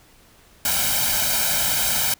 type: noise with comb filter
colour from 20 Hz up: white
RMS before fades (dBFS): -21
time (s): 0.65-2.14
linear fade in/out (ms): 2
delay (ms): 1.3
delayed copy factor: +0.95
effects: pink hiss -53 dBFS RMS until 2.19 s